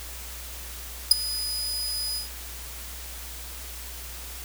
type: tone with ADSR envelope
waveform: sawtooth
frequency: 4978 Hz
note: D#8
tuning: in tune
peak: -5 dBFS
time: 1.11-2.29 s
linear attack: 5 ms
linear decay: 12 ms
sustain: -20 dB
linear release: 130 ms
effects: added 60 Hz sine -40 dBFS peak until 4.44 s + white hiss -40 dBFS RMS until 4.44 s